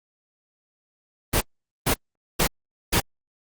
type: noise bursts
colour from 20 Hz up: pink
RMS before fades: -20 dBFS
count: 4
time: 1.33-3.004 s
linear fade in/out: 10 ms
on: 81 ms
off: 450 ms
effects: Opus 24 kbps